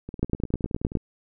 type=two click trains; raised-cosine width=3 ms; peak=-9 / -22 dBFS; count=8 / 18; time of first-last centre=0.23-0.953 / 0.09-0.971 s; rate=9.68 / 19.3 Hz; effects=none